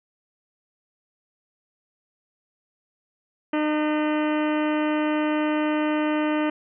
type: harmonic tone with a mistuned harmonic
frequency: 304 Hz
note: D#4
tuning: 40 cents flat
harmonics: 1 / 2 / 3 / 4 / 5 / 6 / 7 / 8 / 9 / 10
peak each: -22 / -28 / -32 / -34 / -36 / -38 / -39 / -40 / -41 / -42 dBFS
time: 3.53-6.5 s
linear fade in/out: 5 ms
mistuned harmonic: 7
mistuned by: -79 cents
effects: none